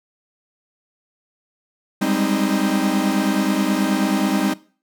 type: chord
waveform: 45% pulse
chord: Ab major seventh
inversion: third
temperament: equal with one note detuned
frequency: 196 / 205.4 / 261.6 / 311.1 Hz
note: G3 / Ab3 / C4 / Eb4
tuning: 0 / -19 / 0 / 0 cents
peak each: -23 dBFS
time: 2.01-4.54 s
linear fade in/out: 10 ms
effects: noise-tail reverb RT60 0.4 s tail -20 dB re dry